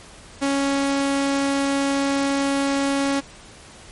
sawtooth tone, 277.2 Hz, C#4, in tune, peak -15 dBFS, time 0.41-3.21 s, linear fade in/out 20 ms, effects pink hiss -44 dBFS RMS until 3.91 s + MP3 48 kbps

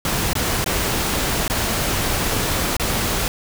pink noise with dropouts, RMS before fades -21 dBFS, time 0.05-3.28 s, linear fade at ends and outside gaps 1 ms, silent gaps 0.332-0.353 / 0.643-0.661 / 1.479-1.499 / 2.767-2.797 s, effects none

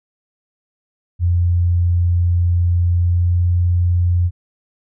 sine tone with pitch glide, 87.31 to 88.02 Hz, F2 to F2, 0 to +14 cents, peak -12 dBFS, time 1.19-4.31 s, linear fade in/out 50 ms, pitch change +14 cents, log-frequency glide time 2.98-3.43 s, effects none

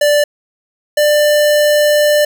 square tone pair in turn, 587.3 / 594.1 Hz, D5 / D5, 0 / +20 cents, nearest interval unison, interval 20 cents, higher second, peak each -9 dBFS, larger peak neither, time 0.01-0.24 / 0.97-2.25 s, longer second, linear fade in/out 5 ms, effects none

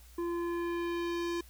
square tone with low-pass filter sweep, 343.2 Hz, F4, 30 cents flat, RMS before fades -34 dBFS, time 0.18-1.41 s, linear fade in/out 5 ms, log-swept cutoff 960 to 6700 Hz, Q 0.96, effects added 60 Hz sine -53 dBFS peak until 1.49 s + white hiss -60 dBFS RMS until 1.49 s

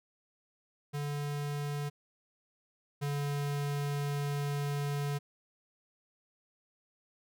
square tone pair in turn, 145.1 / 143.52 Hz, D3 / D3, -21 / -40 cents, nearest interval unison, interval 19 cents, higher first, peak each -34 / -32 dBFS, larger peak second, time 0.93-1.9 / 3.01-5.19 s, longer second, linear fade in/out 20 ms, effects none

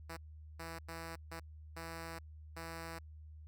5% pulse tone bursts at uneven times, 164.81 Hz, E3, in tune, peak -33 dBFS, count 6, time 0.09-0.17 / 0.59-0.79 / 0.88-1.16 / 1.31-1.4 / 1.76-2.19 / 2.56-2.99 s, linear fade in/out 10 ms, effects added 77 Hz sine -50 dBFS peak until 3.47 s

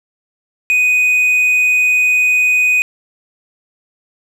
triangle tone, 2492 Hz, D#7, 2 cents sharp, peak -8 dBFS, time 0.7-2.82 s, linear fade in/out 0 ms, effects none

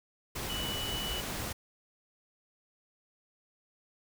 sine tone in noise, 2960 Hz, F#7, in tune, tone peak -36 dBFS, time 0.49-1.21 s, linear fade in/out 10 ms, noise pink, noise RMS -37 dBFS, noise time 0.35-1.53 s, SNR -2 dB, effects none

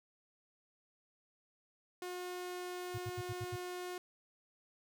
sawtooth tone, 360.1 Hz, F#4, 47 cents flat, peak -37 dBFS, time 2.02-3.98 s, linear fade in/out 2 ms
sine tone bursts, 110 Hz, A2, in tune, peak -38 dBFS, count 6, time 2.94-3.563 s, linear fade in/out 10 ms, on 43 ms, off 73 ms
effects none

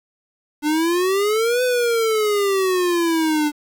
square exponential two-way sweep, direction up then down, 293.7 to 506 to 293.7 Hz, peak -17 dBFS, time 0.62-3.52 s, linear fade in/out 50 ms, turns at 1.63 s, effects 8-bit

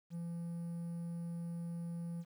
triangle tone with quantisation, 169.8 Hz, F3, 48 cents flat, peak -37 dBFS, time 0.1-2.25 s, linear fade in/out 50 ms, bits 11, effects none

